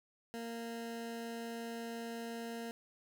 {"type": "tone", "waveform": "20% pulse", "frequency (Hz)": 231.4, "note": "A#3", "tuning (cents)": -13, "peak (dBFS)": -36, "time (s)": [0.34, 2.71], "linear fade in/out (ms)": 0, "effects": []}